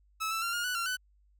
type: tone with pitch steps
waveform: sawtooth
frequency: 1300 / 1326 / 1379 / 1421 / 1483 / 1373 / 1499 Hz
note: E6 / E6 / F6 / F6 / F#6 / F6 / F#6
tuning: -24 / +10 / -22 / +30 / +4 / -30 / +22 cents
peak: -27 dBFS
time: 0.2-0.97 s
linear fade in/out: 20 ms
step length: 110 ms
effects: added 50 Hz sine -62 dBFS peak until 1.39 s